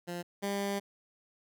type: tone pair in turn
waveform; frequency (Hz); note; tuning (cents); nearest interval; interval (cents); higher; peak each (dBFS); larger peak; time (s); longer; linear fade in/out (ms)
15% pulse; 174.61 / 199.89; F3 / G3; 0 / +34; major second; 234; second; -30 / -25; second; 0.07-0.23 / 0.42-0.8; second; 20
effects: none